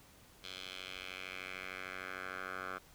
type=tone with band-pass filter sweep; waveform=10% pulse; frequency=93.2 Hz; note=F#2; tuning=13 cents sharp; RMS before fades=-45 dBFS; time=0.43-2.79 s; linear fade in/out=20 ms; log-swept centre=3600 to 1300 Hz; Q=2.4; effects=pink hiss -61 dBFS RMS until 2.94 s